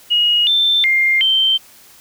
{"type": "tone with pitch steps", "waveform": "sine", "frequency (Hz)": [2885, 3556, 2112, 3119], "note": ["F#7", "A7", "C7", "G7"], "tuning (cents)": [-44, 18, 16, -9], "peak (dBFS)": -11, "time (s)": [0.1, 1.58], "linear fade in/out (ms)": 20, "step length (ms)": 370, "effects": ["white hiss -45 dBFS RMS until 2 s"]}